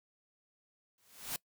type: noise with exponential growth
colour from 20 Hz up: white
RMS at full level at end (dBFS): -35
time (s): 0.98-1.36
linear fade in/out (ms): 1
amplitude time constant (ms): 81
effects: noise-tail reverb RT60 0.1 s tail -22 dB re dry